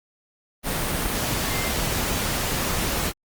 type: tone in noise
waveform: sine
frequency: 2093 Hz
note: C7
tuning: in tune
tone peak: -32 dBFS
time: 1.49-1.72 s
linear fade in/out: 50 ms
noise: pink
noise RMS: -25 dBFS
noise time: 0.63-3.13 s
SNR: -10 dB
effects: Opus 32 kbps